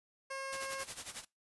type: tone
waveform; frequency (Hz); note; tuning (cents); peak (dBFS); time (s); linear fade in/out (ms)
15% pulse; 539; C#5; -49; -33; 0.3-0.84; 10
type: noise with tremolo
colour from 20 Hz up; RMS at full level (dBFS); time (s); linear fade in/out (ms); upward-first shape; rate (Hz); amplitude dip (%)
white; -41; 0.52-1.25; 10; sine; 11; 80
effects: noise-tail reverb RT60 0.2 s tail -22 dB re dry + resampled to 24000 Hz